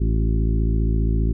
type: harmonic tone with a mistuned harmonic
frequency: 55 Hz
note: A1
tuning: in tune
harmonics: 1 / 2 / 3 / 4 / 5 / 6 / 7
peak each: -18 / -24 / -28 / -30 / -32 / -34 / -35 dBFS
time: 0-1.33 s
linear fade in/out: 10 ms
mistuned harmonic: 6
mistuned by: +33 cents
effects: none